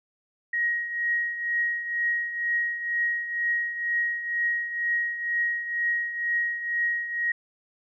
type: tone with tremolo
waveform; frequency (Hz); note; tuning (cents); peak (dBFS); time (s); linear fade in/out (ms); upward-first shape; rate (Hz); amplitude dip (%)
sine; 1889; A#6; +22; -21; 0.53-7.32; 5; triangle; 2.1; 70
effects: none